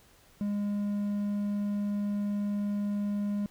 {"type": "tone", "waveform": "triangle", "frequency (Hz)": 204.6, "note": "G#3", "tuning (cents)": -26, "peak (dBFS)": -26, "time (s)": [0.41, 3.46], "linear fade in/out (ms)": 0, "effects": ["pink hiss -60 dBFS RMS until 3.5 s"]}